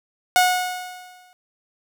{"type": "tone with exponential decay", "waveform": "sawtooth", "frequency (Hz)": 729, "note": "F#5", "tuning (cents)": -26, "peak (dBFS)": -8, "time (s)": [0.36, 1.33], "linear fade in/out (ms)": 0, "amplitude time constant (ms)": 210, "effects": []}